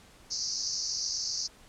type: band-pass noise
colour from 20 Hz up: white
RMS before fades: -33 dBFS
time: 0.3-1.48 s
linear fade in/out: 20 ms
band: 4500 to 6300 Hz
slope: 96 dB/octave
effects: pink hiss -56 dBFS RMS until 1.68 s + low-pass 10000 Hz 12 dB/octave